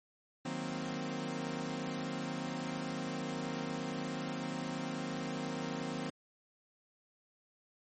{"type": "chord", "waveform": "sawtooth", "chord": "C half-diminished seventh", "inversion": "first", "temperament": "equal", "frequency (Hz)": [155.56, 185, 233.1, 261.6], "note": ["Eb3", "Gb3", "Bb3", "C4"], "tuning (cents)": [0, 0, 0, 0], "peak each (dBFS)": [-39, -40, -39, -36], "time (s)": [0.45, 6.1], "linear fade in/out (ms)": 5, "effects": ["MP3 32 kbps"]}